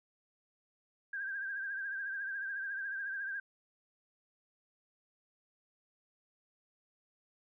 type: tone with vibrato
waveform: sine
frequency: 1593 Hz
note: G6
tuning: 27 cents sharp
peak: -36 dBFS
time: 1.13-3.4 s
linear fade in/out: 5 ms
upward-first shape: triangle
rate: 14 Hz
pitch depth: 70 cents each way
effects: none